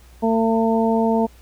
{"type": "harmonic tone", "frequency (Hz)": 225.6, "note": "A3", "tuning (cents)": 44, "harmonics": [1, 2, 3, 4], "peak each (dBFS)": [-18, -21, -23, -24], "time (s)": [0.22, 1.27], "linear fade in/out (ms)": 20, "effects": ["added 60 Hz sine -45 dBFS peak until 1.41 s", "pink hiss -53 dBFS RMS until 1.41 s"]}